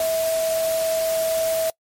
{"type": "tone in noise", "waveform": "sine", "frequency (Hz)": 649, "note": "E5", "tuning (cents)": -27, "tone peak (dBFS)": -19, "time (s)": [0, 1.7], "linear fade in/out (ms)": 2, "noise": "white", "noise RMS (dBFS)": -30, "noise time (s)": [0, 1.7], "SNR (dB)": 8, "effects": ["noise-tail reverb RT60 0.1 s tail -25 dB re dry", "MP3 64 kbps"]}